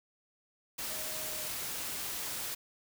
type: tone in noise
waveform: sine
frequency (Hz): 622.3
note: D#5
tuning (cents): 0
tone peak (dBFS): -48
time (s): 0.89-1.49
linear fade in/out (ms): 10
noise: white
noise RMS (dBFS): -38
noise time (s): 0.78-2.55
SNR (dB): -13
effects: none